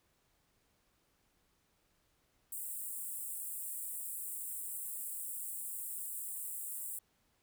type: high-pass noise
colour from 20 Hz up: pink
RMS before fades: -42 dBFS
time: 2.52-6.99 s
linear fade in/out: 5 ms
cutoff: 7800 Hz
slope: 96 dB/octave
effects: pink hiss -75 dBFS RMS until 7.42 s